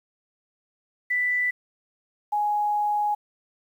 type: tone pair in turn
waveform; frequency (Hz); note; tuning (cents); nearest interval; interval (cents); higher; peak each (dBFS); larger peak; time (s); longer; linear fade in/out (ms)
sine; 1982 / 833.3; B6 / G#5; +6 / +6; octave + minor third; 1500; first; -21; neither; 1.1-1.51 / 2.32-3.15; second; 10
effects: 9-bit